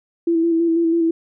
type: tone with vibrato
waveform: sine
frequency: 332.7 Hz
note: E4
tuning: 16 cents sharp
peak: -14 dBFS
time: 0.27-1.11 s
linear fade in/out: 5 ms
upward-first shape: square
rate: 6.1 Hz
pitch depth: 24 cents each way
effects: none